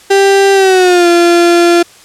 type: tone with pitch glide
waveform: 35% pulse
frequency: 393.4 to 344.5 Hz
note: G4 to F4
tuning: +6 to -24 cents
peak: -3 dBFS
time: 0.1-1.83 s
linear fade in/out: 10 ms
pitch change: -230 cents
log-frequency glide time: 0.53-1.08 s
effects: white hiss -39 dBFS RMS until 2.04 s + low-pass 9000 Hz 12 dB/octave